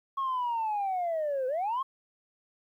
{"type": "linear two-way sweep", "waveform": "sine", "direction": "down then up", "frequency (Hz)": [1100, 501, 1100], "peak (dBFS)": -26, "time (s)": [0.17, 1.83], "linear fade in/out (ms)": 10, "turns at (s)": 1.47, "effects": ["tanh soft clip ceiling -25 dBFS", "11-bit"]}